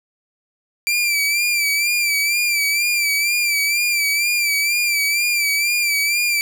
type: tone with vibrato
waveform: sawtooth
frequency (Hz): 2346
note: D7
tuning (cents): -2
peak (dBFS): -13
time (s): 0.87-6.41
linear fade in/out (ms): 0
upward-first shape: sine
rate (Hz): 2.1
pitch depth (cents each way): 57
effects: none